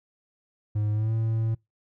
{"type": "tone with pitch glide", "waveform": "triangle", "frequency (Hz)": [105.5, 112.42], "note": ["G#2", "A2"], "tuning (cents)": [28, 38], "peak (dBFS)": -21, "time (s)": [0.75, 1.55], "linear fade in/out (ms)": 10, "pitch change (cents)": 110, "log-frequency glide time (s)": [0.92, 1.14], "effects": ["noise-tail reverb RT60 0.2 s tail -25 dB re dry"]}